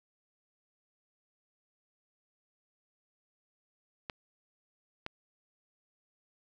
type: clicks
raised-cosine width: 0.3 ms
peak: -21 dBFS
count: 2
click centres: 4.098 / 5.064 s
effects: none